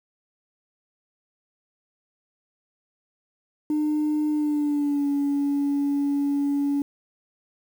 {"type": "tone with pitch glide", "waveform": "sine", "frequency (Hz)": [302.2, 283.6], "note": ["D4", "C#4"], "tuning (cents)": [50, 40], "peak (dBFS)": -19, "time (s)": [3.7, 6.82], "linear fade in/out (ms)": 2, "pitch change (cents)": -110, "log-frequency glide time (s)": [4.3, 5.08], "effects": ["tanh soft clip ceiling -18 dBFS", "8-bit"]}